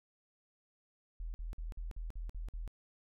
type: tone bursts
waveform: sine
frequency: 41 Hz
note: E1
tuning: 9 cents flat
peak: -38 dBFS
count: 8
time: 1.2-2.677 s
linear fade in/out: 0 ms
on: 140 ms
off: 51 ms
effects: none